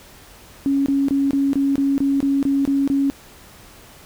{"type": "tone bursts", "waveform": "sine", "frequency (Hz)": 276.7, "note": "C#4", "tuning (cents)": -3, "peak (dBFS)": -15, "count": 11, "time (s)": [0.66, 3.1], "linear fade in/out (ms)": 0, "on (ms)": 200, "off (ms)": 24, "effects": ["pink hiss -45 dBFS RMS until 4.05 s"]}